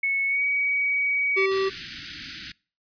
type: tone with pitch glide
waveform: sine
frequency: 2204 to 2262 Hz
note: C#7 to C#7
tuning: -11 to +34 cents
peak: -21 dBFS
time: 0.03-1.46 s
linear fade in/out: 5 ms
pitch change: +45 cents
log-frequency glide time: 0.27-0.43 s
type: tone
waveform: square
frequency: 386.1 Hz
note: G4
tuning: 26 cents flat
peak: -22 dBFS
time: 1.36-1.7 s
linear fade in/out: 20 ms
type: band-stop noise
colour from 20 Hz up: white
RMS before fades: -32 dBFS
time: 1.51-2.52 s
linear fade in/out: 5 ms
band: 340 to 1400 Hz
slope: 96 dB/octave
effects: noise-tail reverb RT60 0.4 s tail -25 dB re dry + resampled to 11025 Hz